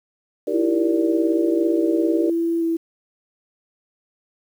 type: chord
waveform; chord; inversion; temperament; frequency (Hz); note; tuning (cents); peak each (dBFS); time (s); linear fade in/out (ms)
sine; Eb major seventh; none; just; 311.1 / 388.9 / 466.7 / 583.4; Eb4 / G4 / Bb4 / D5; 0 / -14 / +2 / -12; -27 / -25 / -25 / -27; 0.47-2.3; 5
type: tone with vibrato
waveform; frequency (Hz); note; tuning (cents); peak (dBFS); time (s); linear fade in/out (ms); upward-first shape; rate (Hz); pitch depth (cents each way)
sine; 332.4; E4; +15; -18; 0.53-2.77; 10; square; 1.2; 10
effects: 8-bit